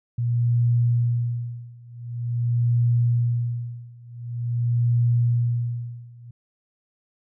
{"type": "tone with tremolo", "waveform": "sine", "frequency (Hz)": 119.3, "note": "A#2", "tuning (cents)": 41, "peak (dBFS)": -16, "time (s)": [0.18, 6.31], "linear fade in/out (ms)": 5, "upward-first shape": "sine", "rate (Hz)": 0.46, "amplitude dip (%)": 95, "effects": []}